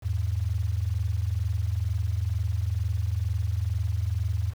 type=tone pair together; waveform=sine; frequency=82.04 / 104.2 Hz; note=E2 / G#2; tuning=-8 / +6 cents; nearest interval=major third; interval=414 cents; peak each=-27 dBFS; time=0.02-4.54 s; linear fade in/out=50 ms; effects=8-bit